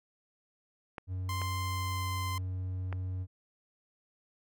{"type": "clicks", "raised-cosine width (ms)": 0.5, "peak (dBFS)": -24, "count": 3, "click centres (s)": [0.982, 1.417, 2.927]}
{"type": "tone", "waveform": "triangle", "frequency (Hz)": 92.5, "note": "F#2", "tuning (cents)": 0, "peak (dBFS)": -31, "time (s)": [1.07, 3.27], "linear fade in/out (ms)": 50}
{"type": "tone with pitch glide", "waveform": "sawtooth", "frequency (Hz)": [1045, 1037.8], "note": ["C6", "C6"], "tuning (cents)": [-2, -14], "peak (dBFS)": -32, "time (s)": [1.29, 2.38], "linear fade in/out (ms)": 2, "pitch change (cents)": -12, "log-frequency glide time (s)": [1.65, 2.07]}
{"effects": []}